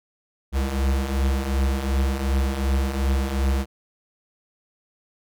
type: beating tone pair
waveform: square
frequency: 65.41 / 68.11 Hz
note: C2 / C#2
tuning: 0 / -30 cents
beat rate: 2.7 Hz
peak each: -27 / -22 dBFS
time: 0.52-3.66 s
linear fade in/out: 50 ms
effects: none